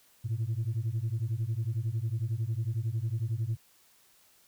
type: beating tone pair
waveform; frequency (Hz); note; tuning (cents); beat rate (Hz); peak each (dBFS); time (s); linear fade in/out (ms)
sine; 107.3 / 118.3; A2 / A#2; -43 / +26; 11; -30; 0.24-3.57; 20
effects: tanh soft clip ceiling -25 dBFS + white hiss -63 dBFS RMS until 4.47 s